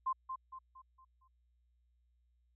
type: tone with echo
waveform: sine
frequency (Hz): 1046.5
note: C6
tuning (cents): 0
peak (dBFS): -31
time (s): 0.06-0.13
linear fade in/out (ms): 10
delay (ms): 230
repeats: 5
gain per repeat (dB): -7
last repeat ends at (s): 1.28
effects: added 60 Hz sine -70 dBFS peak until 2.55 s